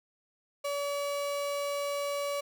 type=tone; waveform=35% pulse; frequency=570 Hz; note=C#5; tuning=48 cents sharp; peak=-29 dBFS; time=0.64-2.41 s; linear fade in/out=10 ms; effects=none